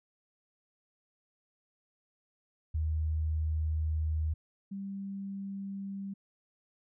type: tone pair in turn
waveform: sine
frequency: 78.3 / 196.62 Hz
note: D#2 / G3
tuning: +11 / +5 cents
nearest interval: octave + major third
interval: 1594 cents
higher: second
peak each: -28 / -36 dBFS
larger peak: first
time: 2.74-4.34 / 4.71-6.14 s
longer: first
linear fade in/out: 10 ms
effects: none